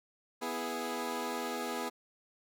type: chord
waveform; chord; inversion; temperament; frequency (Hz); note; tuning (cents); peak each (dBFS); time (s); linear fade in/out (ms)
15% pulse; E major; second; equal; 246.9 / 329.6 / 415.3; B3 / E4 / G#4; 0 / 0 / 0; -32 / -35 / -32; 0.41-1.9; 20
effects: none